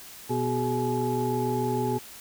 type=tone cluster; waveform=sine; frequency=123.1 / 246.9 / 376.4 / 423 / 849 Hz; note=B2 / B3 / F#4 / G#4 / G#5; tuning=-5 / 0 / +30 / +32 / +38 cents; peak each=-30 dBFS; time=0.29-1.99 s; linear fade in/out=20 ms; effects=tanh soft clip ceiling -15 dBFS + white hiss -45 dBFS RMS until 2.2 s